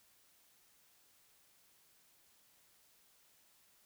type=silence; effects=white hiss -69 dBFS RMS until 3.85 s